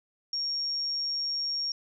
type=tone; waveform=sine; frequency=5550 Hz; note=F8; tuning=12 cents flat; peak=-28 dBFS; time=0.33-1.72 s; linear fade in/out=2 ms; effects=none